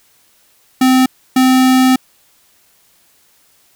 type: tone bursts at uneven times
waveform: square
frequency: 258.4 Hz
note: C4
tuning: 21 cents flat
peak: -8 dBFS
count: 2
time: 0.81-1.06 / 1.36-1.96 s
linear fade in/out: 5 ms
effects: white hiss -53 dBFS RMS until 3.75 s